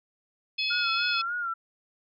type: harmonic tone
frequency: 853 Hz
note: G#5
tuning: 46 cents sharp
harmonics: 3 / 4 / 5 / 6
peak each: -29 / -31 / -33 / -35 dBFS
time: 0.58-1.22 s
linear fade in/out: 10 ms
type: tone with vibrato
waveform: sine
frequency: 1400 Hz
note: F6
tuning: 4 cents sharp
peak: -28 dBFS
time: 0.7-1.54 s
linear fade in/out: 10 ms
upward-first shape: sine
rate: 3.4 Hz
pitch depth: 65 cents each way
effects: none